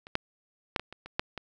clicks, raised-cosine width 0.3 ms, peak -29 / -10 / -9 / -19 / -27 / -27 / -10 / -21 dBFS, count 8, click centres 0.069 / 0.154 / 0.762 / 0.796 / 0.926 / 1.06 / 1.195 / 1.377 s, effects none

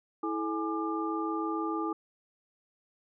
sine tone cluster, 326.1 / 432.7 / 835 / 1195 Hz, E4 / A4 / G#5 / D6, -19 / -29 / +9 / +30 cents, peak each -32 / -38 / -38 / -35 dBFS, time 0.23-1.93 s, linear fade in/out 5 ms, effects none

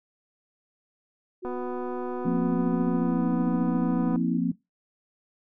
sine tone with pitch glide, 365.2 to 319.8 Hz, F#4 to D#4, -23 to +48 cents, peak -32 dBFS, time 1.42-4.39 s, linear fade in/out 20 ms, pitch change -229 cents, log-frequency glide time 2.9-3.27 s
click train, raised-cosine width 1 ms, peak -23 dBFS, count 673, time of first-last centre 1.45-4.16 s, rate 248 Hz
sine chord, F suspended fourth, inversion none, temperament equal, 174.61 / 233.1 / 261.6 Hz, F3 / Bb3 / C4, 0 / 0 / 0 cents, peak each -27 dBFS, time 2.25-4.52 s, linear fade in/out 5 ms
effects noise-tail reverb RT60 0.2 s tail -20 dB re dry

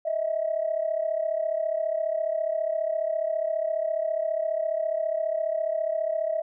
sine tone pair together, 622.3 / 657 Hz, D#5 / E5, 0 / -6 cents, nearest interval minor second, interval 94 cents, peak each -27 / -26 dBFS, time 0.05-6.42 s, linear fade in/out 10 ms, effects tanh soft clip ceiling -16 dBFS

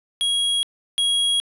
square tone pair in turn, 3300 / 3300 Hz, G#7 / G#7, -12 / -12 cents, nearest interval unison, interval 0 cents, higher neither, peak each -19 / -18 dBFS, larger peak second, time 0.21-0.63 / 0.98-1.4 s, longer neither, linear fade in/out 0 ms, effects resampled to 32000 Hz + 8-bit

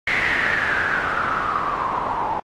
white noise with low-pass filter sweep, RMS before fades -22 dBFS, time 0.07-2.4 s, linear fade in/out 5 ms, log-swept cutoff 2100 to 880 Hz, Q 6.9, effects AAC 48 kbps

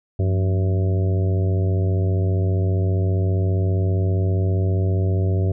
harmonic tone with a mistuned harmonic, 95 Hz, F#2, 46 cents sharp, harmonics 1 / 2 / 3 / 4 / 5 / 6 / 7, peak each -17 / -29 / -33 / -29 / -35 / -36 / -36 dBFS, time 0.19-5.52 s, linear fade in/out 5 ms, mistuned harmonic 2, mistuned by -140 cents, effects none

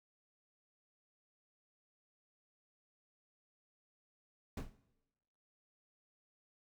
brown noise with exponential decay, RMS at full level -33 dBFS, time 4.57-4.76 s, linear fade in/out 5 ms, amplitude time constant 41 ms, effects noise-tail reverb RT60 1.0 s tail -19 dB re dry

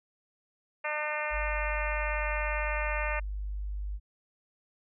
harmonic tone, 301.5 Hz, D4, 46 cents sharp, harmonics 2 / 3 / 4 / 5 / 6 / 7 / 8 / 9, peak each -36 / -38 / -39 / -40 / -37 / -38 / -39 / -42 dBFS, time 0.84-3.2 s, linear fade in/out 10 ms
sine tone, 50.2 Hz, G1, 42 cents sharp, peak -32 dBFS, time 1.3-4 s, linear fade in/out 50 ms
effects none

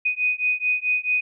sine beating tone pair, 2489 / 2493.6 Hz, D#7 / D#7, 0 / +3 cents, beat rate 4.6 Hz, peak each -23 / -23 dBFS, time 0.05-1.21 s, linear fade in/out 10 ms, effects none

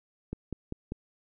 click train, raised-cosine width 3 ms, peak -21 dBFS, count 4, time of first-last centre 0.33-0.921 s, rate 5.08 Hz, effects none

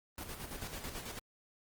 pink noise with tremolo, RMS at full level -42 dBFS, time 0.18-1.19 s, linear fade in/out 2 ms, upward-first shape square, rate 9.1 Hz, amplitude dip 50%, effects Opus 24 kbps

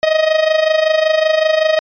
45% pulse tone with amplitude modulation, 628 Hz, D#5, 16 cents sharp, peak -8 dBFS, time 0.03-1.79 s, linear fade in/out 0 ms, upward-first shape sine, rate 25.3 Hz, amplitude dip 70%, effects resampled to 11025 Hz

